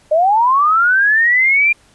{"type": "linear sweep", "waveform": "sine", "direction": "up", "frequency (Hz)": [593, 2407], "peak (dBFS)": -9, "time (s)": [0.11, 1.73], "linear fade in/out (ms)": 10, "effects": ["pink hiss -51 dBFS RMS until 1.94 s", "resampled to 24000 Hz"]}